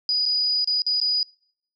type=tone with dropouts; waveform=sine; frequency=4933 Hz; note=D#8; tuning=16 cents flat; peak=-19 dBFS; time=0.09-1.23 s; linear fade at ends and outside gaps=1 ms; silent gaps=0.255-0.261 / 0.645-0.674 / 0.82-0.865 / 1.001-1.014 s; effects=noise-tail reverb RT60 0.6 s tail -26 dB re dry